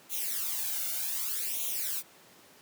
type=noise with flanger; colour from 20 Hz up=blue; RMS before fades=-33 dBFS; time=0.09-2.03 s; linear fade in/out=50 ms; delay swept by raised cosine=0.3 to 1.4 ms; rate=0.65 Hz; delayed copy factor=+0.95; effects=pink hiss -56 dBFS RMS until 2.61 s + high-pass 200 Hz 12 dB/octave